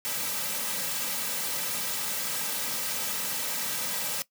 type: noise with comb filter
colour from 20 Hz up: white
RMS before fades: -31 dBFS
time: 0.05-4.22 s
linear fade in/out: 0 ms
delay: 2.8 ms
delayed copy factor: -0.6
effects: noise-tail reverb RT60 0.1 s tail -18 dB re dry + high-pass 150 Hz 12 dB/octave